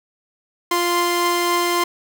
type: tone pair together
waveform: sawtooth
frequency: 349.2 / 1044 Hz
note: F4 / C6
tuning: 0 / -4 cents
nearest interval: octave + perfect fifth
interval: 1896 cents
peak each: -16 dBFS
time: 0.71-1.84 s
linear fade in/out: 5 ms
effects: none